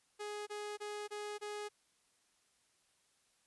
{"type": "tone bursts", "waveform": "sawtooth", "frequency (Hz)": 416.8, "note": "G#4", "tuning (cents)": 6, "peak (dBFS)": -37, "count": 5, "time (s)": [0.19, 1.69], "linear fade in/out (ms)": 20, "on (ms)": 280, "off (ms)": 25, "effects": ["white hiss -74 dBFS RMS until 3.46 s", "resampled to 24000 Hz"]}